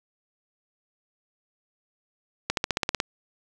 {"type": "accelerating click train", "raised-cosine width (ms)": 0.2, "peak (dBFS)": -6, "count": 9, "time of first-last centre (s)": [2.5, 3.001], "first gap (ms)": 72, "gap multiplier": 0.96, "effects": ["7-bit"]}